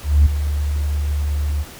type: tone with ADSR envelope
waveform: sine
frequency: 73.2 Hz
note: D2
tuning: 5 cents flat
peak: -5 dBFS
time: 0.03-1.65 s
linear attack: 230 ms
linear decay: 9 ms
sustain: -12 dB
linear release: 44 ms
effects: tanh soft clip ceiling -5 dBFS + pink hiss -38 dBFS RMS until 1.79 s